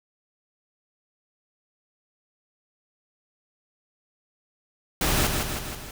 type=noise with echo; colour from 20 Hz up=pink; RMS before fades=-23 dBFS; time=5.01-5.27 s; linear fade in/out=2 ms; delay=160 ms; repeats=4; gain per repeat=-4 dB; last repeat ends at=5.91 s; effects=none